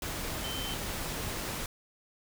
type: tone in noise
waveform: sine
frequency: 3088 Hz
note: G7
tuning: 27 cents flat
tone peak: -38 dBFS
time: 0.44-0.74 s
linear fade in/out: 2 ms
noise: pink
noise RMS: -36 dBFS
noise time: 0.02-1.66 s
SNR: -5 dB
effects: none